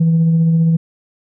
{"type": "tone with tremolo", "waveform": "sine", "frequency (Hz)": 164.1, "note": "E3", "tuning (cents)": -8, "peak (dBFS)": -7, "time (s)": [0, 0.77], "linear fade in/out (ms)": 10, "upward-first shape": "sine", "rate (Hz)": 15, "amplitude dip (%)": 25, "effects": ["tanh soft clip ceiling -7 dBFS"]}